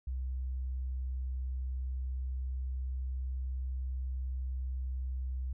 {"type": "tone", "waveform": "sine", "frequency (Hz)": 64.3, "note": "C2", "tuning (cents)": -30, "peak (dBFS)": -33, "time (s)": [0.07, 5.53], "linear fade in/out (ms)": 5, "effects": []}